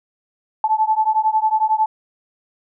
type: beating tone pair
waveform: sine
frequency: 866 / 877 Hz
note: A5 / A5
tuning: -28 / -6 cents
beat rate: 11 Hz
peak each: -17 / -18 dBFS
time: 0.64-1.86 s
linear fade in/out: 2 ms
effects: none